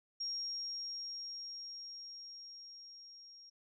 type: tone with level ramp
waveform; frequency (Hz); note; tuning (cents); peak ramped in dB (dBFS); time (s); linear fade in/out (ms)
sine; 5580; F8; -2; -36 to -54; 0.2-3.5; 10
effects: none